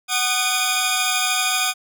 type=tone cluster; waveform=20% pulse; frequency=748 / 1228 / 2443 / 3309 / 3620 Hz; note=F#5 / D#6 / D#7 / G#7 / A7; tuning=+19 / -23 / -32 / -7 / +48 cents; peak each=-20 dBFS; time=0.08-1.74 s; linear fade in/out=50 ms; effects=none